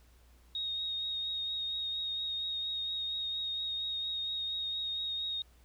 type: tone with vibrato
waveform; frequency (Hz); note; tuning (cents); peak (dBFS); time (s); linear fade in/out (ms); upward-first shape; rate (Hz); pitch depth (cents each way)
sine; 3739; A#7; +4; -33; 0.55-5.42; 2; triangle; 4.3; 21
effects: added 60 Hz sine -59 dBFS peak until 5.64 s + pink hiss -67 dBFS RMS until 5.64 s